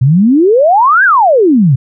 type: exponential two-way sweep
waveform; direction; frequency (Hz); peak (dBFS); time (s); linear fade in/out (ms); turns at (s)
sine; up then down; 120.2 to 1661.2 to 120.2; -4; 0.01-1.76; 10; 1.04
effects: none